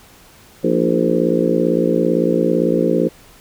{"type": "harmonic tone with a mistuned harmonic", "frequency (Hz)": 57.8, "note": "A#1", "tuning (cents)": -14, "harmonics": [3, 4, 5, 6, 7, 8, 9], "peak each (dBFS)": [-21, -21, -21, -21, -21, -21, -21], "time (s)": [0.63, 3.09], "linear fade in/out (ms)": 20, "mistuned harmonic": 5, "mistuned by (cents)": 62, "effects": ["pink hiss -46 dBFS RMS until 3.4 s"]}